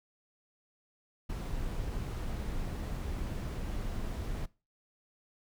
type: noise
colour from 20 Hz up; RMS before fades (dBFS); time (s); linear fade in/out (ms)
brown; -36; 1.29-4.46; 10
effects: noise-tail reverb RT60 0.3 s tail -21 dB re dry